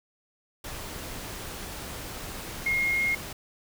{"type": "tone in noise", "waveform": "sine", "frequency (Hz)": 2144, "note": "C7", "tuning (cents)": 42, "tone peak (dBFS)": -23, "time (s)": [2.66, 3.15], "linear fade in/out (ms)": 5, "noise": "pink", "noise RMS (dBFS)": -38, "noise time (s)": [0.64, 3.33], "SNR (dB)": 12, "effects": []}